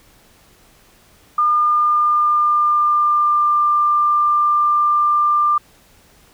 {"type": "tone with pitch glide", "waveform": "sine", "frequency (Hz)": [1208, 1191.4], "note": ["D6", "D6"], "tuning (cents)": [48, 24], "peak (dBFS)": -12, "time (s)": [1.38, 5.58], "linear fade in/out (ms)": 5, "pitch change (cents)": -24, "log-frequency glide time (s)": [1.51, 3.65], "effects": ["pink hiss -51 dBFS RMS until 6.33 s"]}